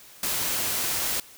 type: noise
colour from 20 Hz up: white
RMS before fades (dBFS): -27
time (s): 0.23-1.2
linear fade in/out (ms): 2
effects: white hiss -49 dBFS RMS until 1.37 s